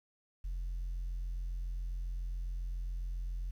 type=tone; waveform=sine; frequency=43.65 Hz; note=F1; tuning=in tune; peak=-33 dBFS; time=0.44-3.51 s; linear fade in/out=10 ms; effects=tanh soft clip ceiling -33 dBFS + 11-bit